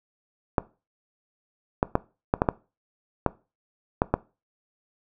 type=clicks; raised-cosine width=1 ms; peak=-5 dBFS; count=9; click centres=0.582 / 1.829 / 1.954 / 2.339 / 2.419 / 2.488 / 3.263 / 4.019 / 4.14 s; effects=noise-tail reverb RT60 0.3 s tail -20 dB re dry